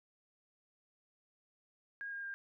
sine tone with pitch steps, 1631 / 1616 / 1601.1 Hz, G#6 / G#6 / G6, -32 / -48 / +36 cents, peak -40 dBFS, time 2.01-2.34 s, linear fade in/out 0 ms, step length 110 ms, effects none

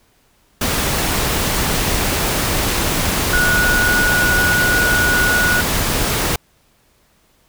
sine tone in noise, 1459 Hz, F#6, 25 cents flat, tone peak -14 dBFS, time 3.33-5.61 s, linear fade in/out 5 ms, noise pink, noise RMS -18 dBFS, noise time 0.61-6.36 s, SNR +1 dB, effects pink hiss -57 dBFS RMS until 7.48 s

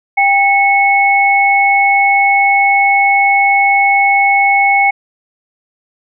sine tone pair together, 795.5 / 2200 Hz, G5 / C#7, +25 / -14 cents, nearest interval octave + tritone, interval 1761 cents, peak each -10 dBFS, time 0.17-4.91 s, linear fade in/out 10 ms, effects none

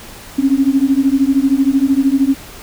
sine beating tone pair, 265.7 / 278.7 Hz, C4 / C#4, +27 / +9 cents, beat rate 13 Hz, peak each -13 dBFS, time 0.38-2.35 s, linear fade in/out 10 ms, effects pink hiss -35 dBFS RMS until 2.62 s

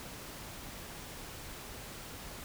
silence, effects pink hiss -46 dBFS RMS until 2.44 s

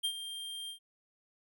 square tone with ADSR envelope, 3189 Hz, G7, 29 cents sharp, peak -29 dBFS, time 0.03-0.79 s, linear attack 18 ms, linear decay 74 ms, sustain -11 dB, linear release 100 ms, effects none

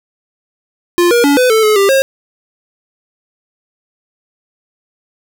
square tone with pitch steps, 349.5 / 475.9 / 284.7 / 503 / 441.2 / 427.8 / 395.7 / 538 Hz, F4 / A#4 / C#4 / B4 / A4 / A4 / G4 / C5, +1 / +36 / +46 / +32 / +5 / -49 / +16 / +48 cents, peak -8 dBFS, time 0.98-2.02 s, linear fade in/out 0 ms, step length 130 ms, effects none

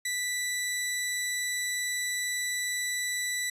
sawtooth tone pair together, 1975.5 / 3951 Hz, B6 / B7, 0 / 0 cents, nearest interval octave, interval 1200 cents, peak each -27 dBFS, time 0.05-3.5 s, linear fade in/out 5 ms, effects resampled to 32000 Hz

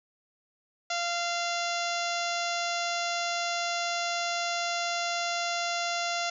harmonic tone, 691 Hz, F5, 19 cents flat, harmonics 1 / 2 / 3 / 4 / 5 / 6 / 7 / 8 / 9 / 10, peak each -32 / -35 / -37 / -38 / -39 / -40 / -40 / -41 / -42 / -42 dBFS, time 0.9-6.3 s, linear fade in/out 5 ms, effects none

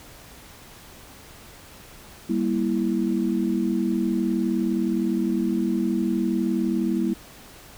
sine chord, E diminished, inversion first, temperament just, 197.78 / 237.3 / 329.6 Hz, G3 / Bb3 / E4, +16 / +31 / 0 cents, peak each -25 dBFS, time 2.29-7.14 s, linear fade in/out 10 ms, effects pink hiss -46 dBFS RMS until 7.77 s

